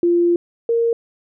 sine tone pair in turn, 345.8 / 464 Hz, F4 / A#4, -17 / -8 cents, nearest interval perfect fourth, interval 509 cents, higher second, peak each -12 / -14 dBFS, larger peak first, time 0.03-0.36 / 0.69-0.93 s, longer first, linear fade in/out 2 ms, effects none

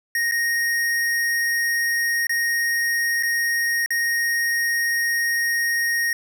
square tone with dropouts, 1864.7 Hz, A#6, in tune, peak -20 dBFS, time 0.15-6.13 s, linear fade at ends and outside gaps 2 ms, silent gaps 0.313-0.32 / 2.269-2.294 / 3.227-3.232 / 3.861-3.905 s, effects none

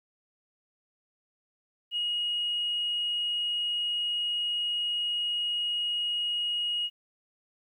sine tone, 2885 Hz, F#7, 44 cents flat, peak -26 dBFS, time 1.91-6.9 s, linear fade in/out 50 ms, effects tanh soft clip ceiling -22 dBFS + 11-bit

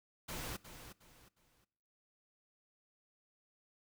pink noise with echo, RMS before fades -43 dBFS, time 0.28-0.57 s, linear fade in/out 10 ms, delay 360 ms, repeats 3, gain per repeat -10 dB, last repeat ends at 1.65 s, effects noise-tail reverb RT60 0.9 s tail -22 dB re dry

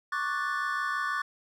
triangle chord, D major seventh, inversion third, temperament equal, 1108.7 / 1174.7 / 1480 / 1760 Hz, C#6 / D6 / F#6 / A6, 0 / 0 / 0 / 0 cents, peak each -32 dBFS, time 0.12-1.22 s, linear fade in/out 5 ms, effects none

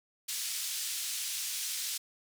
white band-pass noise, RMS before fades -36 dBFS, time 0.28-1.98 s, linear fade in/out 10 ms, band 3000 to 9700 Hz, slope 12 dB/octave, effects none

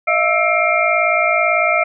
sine tone cluster, 627 / 685 / 1317 / 2131 / 2360 Hz, D#5 / F5 / E6 / C7 / D7, +13 / -34 / -2 / +31 / +8 cents, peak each -19 dBFS, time 0.07-1.84 s, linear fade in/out 10 ms, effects none

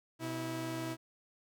sawtooth tone pair together, 125.81 / 325 Hz, B2 / E4, +32 / -24 cents, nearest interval octave + major third, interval 1644 cents, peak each -37 / -34 dBFS, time 0.19-0.97 s, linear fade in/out 50 ms, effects none

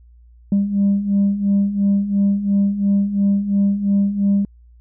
sine beating tone pair, 197.8 / 200.7 Hz, G3 / G3, +16 / +41 cents, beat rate 2.9 Hz, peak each -19 / -14 dBFS, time 0.52-4.45 s, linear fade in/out 2 ms, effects tanh soft clip ceiling -10 dBFS + added 59 Hz sine -44 dBFS peak until 4.8 s

